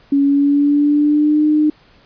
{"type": "tone with pitch glide", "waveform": "sine", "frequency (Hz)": [280, 303.6], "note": ["C#4", "D#4"], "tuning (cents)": [18, -42], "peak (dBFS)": -10, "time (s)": [0.12, 1.7], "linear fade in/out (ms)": 5, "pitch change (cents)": 140, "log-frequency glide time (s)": [0.24, 1.45], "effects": ["pink hiss -50 dBFS RMS until 2.05 s", "resampled to 11025 Hz"]}